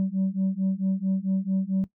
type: beating tone pair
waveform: sine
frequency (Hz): 188.8 / 193.3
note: F#3 / G3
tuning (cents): +35 / -24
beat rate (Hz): 4.5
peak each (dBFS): -24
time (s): 0-1.84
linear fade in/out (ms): 0
effects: noise-tail reverb RT60 0.1 s tail -18 dB re dry + tanh soft clip ceiling -19 dBFS